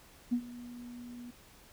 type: tone with ADSR envelope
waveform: sine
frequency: 242.1 Hz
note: B3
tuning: 34 cents flat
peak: -24 dBFS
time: 0.31-1.31 s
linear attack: 20 ms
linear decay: 76 ms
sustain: -19 dB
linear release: 8 ms
effects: tanh soft clip ceiling -20 dBFS + pink hiss -58 dBFS RMS until 1.72 s